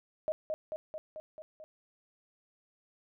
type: tone with echo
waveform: sine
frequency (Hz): 622.3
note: D#5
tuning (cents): 0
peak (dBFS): -28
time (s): 0.28-0.32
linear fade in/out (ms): 0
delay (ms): 220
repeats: 6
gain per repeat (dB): -3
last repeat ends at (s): 1.64
effects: none